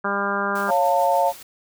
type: harmonic tone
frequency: 200 Hz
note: G3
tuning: 35 cents sharp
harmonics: 1 / 2 / 3 / 4 / 5 / 6 / 7 / 8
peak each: -30 / -30 / -30 / -31 / -29 / -27 / -27 / -30 dBFS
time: 0.04-0.71 s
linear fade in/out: 10 ms
type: noise with tremolo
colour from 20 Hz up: white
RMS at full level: -39 dBFS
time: 0.55-1.43 s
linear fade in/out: 5 ms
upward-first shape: sine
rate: 6.9 Hz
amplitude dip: 35%
type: chord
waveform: sine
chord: Db augmented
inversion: none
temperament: equal with one note detuned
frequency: 554.4 / 698.5 / 895.4 Hz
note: Db5 / F5 / A5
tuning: 0 / 0 / +30 cents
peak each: -21 / -20 / -20 dBFS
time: 0.67-1.33 s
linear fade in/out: 50 ms
effects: none